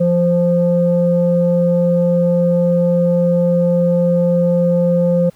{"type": "tone pair together", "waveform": "sine", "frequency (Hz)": [173.22, 523.3], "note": ["F3", "C5"], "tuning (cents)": [-14, 0], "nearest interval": "octave + perfect fifth", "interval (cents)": 1914, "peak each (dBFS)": [-13, -13], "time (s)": [0, 5.3], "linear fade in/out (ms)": 10, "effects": ["tanh soft clip ceiling -4 dBFS", "pink hiss -52 dBFS RMS until 5.35 s"]}